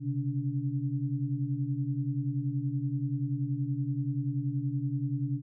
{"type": "tone cluster", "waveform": "sine", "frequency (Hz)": [130.1, 140.6, 287.5], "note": ["C3", "C#3", "D4"], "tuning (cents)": [-9, 25, -37], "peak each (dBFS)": [-31, -33, -35], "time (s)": [0, 5.42], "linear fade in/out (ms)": 50, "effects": []}